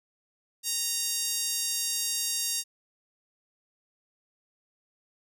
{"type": "tone with high-pass filter", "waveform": "5% pulse", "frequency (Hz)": 932.3, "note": "A#5", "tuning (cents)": 0, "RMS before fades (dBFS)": -30, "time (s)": [0.63, 2.64], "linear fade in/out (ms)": 50, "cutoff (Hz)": 4300, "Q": 0.9, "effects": []}